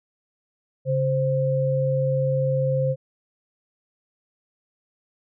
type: tone pair together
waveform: sine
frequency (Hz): 138.27 / 523.3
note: C#3 / C5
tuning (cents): -4 / 0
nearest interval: octave + major seventh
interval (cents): 2304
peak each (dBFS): -22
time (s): 0.85-2.96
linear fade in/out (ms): 50
effects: none